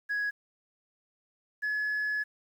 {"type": "tone pair in turn", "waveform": "sine", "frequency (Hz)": [1668, 1702.1], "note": ["G#6", "G#6"], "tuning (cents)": [7, 42], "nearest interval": "unison", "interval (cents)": 35, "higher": "second", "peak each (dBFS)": -26, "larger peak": "neither", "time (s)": [[0.09, 0.31], [1.62, 2.24]], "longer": "second", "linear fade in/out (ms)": 20, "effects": ["tanh soft clip ceiling -26 dBFS", "10-bit"]}